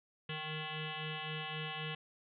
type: tone with frequency modulation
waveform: sine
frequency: 1396.9 Hz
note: F6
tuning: in tune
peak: -38 dBFS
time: 0.29-1.95 s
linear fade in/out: 5 ms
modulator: 310 Hz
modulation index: 6
effects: none